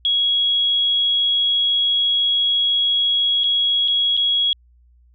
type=tone with dropouts; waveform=sine; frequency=3322 Hz; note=G#7; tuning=in tune; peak=-15 dBFS; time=0.05-4.53 s; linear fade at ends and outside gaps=1 ms; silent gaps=3.436-3.441 / 3.878-3.882 / 4.168-4.174 s; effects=added 60 Hz sine -50 dBFS peak until 5.14 s